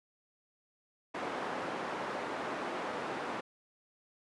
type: band-pass noise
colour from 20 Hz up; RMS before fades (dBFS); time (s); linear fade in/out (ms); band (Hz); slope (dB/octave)
white; -38; 1.14-3.41; 10; 240 to 1100; 12
effects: resampled to 24000 Hz